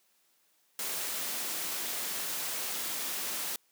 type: noise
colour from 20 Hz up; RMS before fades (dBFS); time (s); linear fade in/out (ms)
white; -35; 0.79-3.56; 2
effects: white hiss -70 dBFS RMS until 3.71 s + high-pass 200 Hz 12 dB/octave